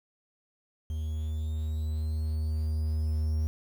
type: tone with level ramp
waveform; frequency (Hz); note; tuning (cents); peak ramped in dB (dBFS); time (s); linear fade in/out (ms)
triangle; 77.78; D#2; 0; -28 to -23; 0.9-3.47; 0
effects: 9-bit